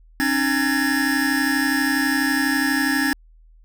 square tone cluster, 270.9 / 303.1 / 1687 / 1820 Hz, C#4 / D#4 / G#6 / A#6, -40 / -45 / +27 / -42 cents, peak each -23 / -25 / -24 / -27 dBFS, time 0.2-3.13 s, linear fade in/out 0 ms, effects added 40 Hz sine -47 dBFS peak until 3.64 s

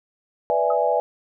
sine chord, E dominant seventh, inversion second, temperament equal, 493.9 / 587.3 / 659.3 / 830.6 Hz, B4 / D5 / E5 / G#5, 0 / 0 / 0 / 0 cents, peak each -23 dBFS, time 0.5-1 s, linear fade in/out 0 ms
sine tone with exponential decay, 1269 Hz, D#6, 34 cents sharp, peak -24 dBFS, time 0.7-0.78 s, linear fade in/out 5 ms, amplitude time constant 17 ms
effects none

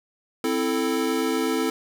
square chord, A minor, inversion first, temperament equal, 261.6 / 329.6 / 440 Hz, C4 / E4 / A4, 0 / 0 / 0 cents, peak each -27 dBFS, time 0.44-1.7 s, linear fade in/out 2 ms, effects none

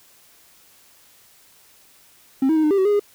triangle tone with pitch steps, 266.8 / 318.8 / 312.8 / 303.8 / 396.1 / 379.1 / 413.6 / 409.9 Hz, C4 / D#4 / D#4 / D#4 / G4 / F#4 / G#4 / G#4, +34 / +42 / +9 / -41 / +18 / +42 / -7 / -23 cents, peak -12 dBFS, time 2.42-2.996 s, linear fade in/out 5 ms, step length 72 ms, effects tanh soft clip ceiling -8 dBFS + white hiss -53 dBFS RMS until 3.14 s

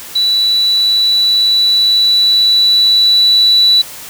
sine tone with level ramp, 3951 Hz, B7, in tune, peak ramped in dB -9 to -5 dBFS, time 0.15-3.82 s, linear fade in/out 10 ms, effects white hiss -30 dBFS RMS until 4.09 s

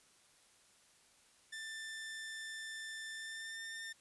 sawtooth tone with pitch glide, 1777 to 1802.8 Hz, A6 to A6, +17 to +42 cents, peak -40 dBFS, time 1.52-3.93 s, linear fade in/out 10 ms, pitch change +25 cents, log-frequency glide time 3.12-3.66 s, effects white hiss -67 dBFS RMS until 4 s + resampled to 24000 Hz

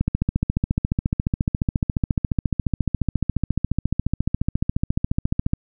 click train, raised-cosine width 5 ms, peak -7 dBFS, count 80, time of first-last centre 0.01-5.534 s, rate 14.3 Hz, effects none

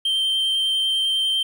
triangle tone with vibrato, 3136 Hz, G7, in tune, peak -17 dBFS, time 0.05-1.43 s, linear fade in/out 5 ms, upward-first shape sine, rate 10 Hz, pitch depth 9 cents each way, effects 9-bit

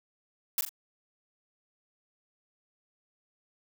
blue noise with echo, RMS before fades -27 dBFS, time 0.58-0.61 s, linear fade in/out 2 ms, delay 41 ms, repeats 2, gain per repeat -7 dB, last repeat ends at 0.692 s, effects none

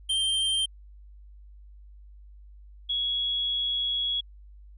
square / sine tone pair in turn, 3154 / 3343 Hz, G7 / G#7, +10 / +11 cents, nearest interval minor second, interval 101 cents, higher second, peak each -24 / -25 dBFS, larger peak first, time 0.09-0.66 / 2.89-4.21 s, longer second, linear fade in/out 10 ms, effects added 50 Hz sine -46 dBFS peak until 4.77 s + resampled to 24000 Hz

